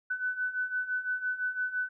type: beating tone pair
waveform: sine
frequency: 1497 / 1502.9 Hz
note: F#6 / F#6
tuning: +20 / +27 cents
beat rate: 5.9 Hz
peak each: -35 / -31 dBFS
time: 0.1-1.89 s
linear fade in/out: 10 ms
effects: none